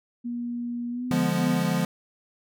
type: tone with pitch glide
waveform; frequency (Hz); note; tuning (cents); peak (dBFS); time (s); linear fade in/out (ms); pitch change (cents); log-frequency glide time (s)
sine; 239.5 to 250.2; A#3 to B3; +47 to +23; -28; 0.24-1.63; 20; +76; 0.9-1.06
type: chord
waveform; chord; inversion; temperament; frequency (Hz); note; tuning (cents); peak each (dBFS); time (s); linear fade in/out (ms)
square; D diminished seventh; none; equal; 146.83 / 174.61 / 207.7 / 246.9; D3 / F3 / Ab3 / Cb4; 0 / 0 / 0 / 0; -31 / -26 / -30 / -31; 1.11-1.85; 2
effects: none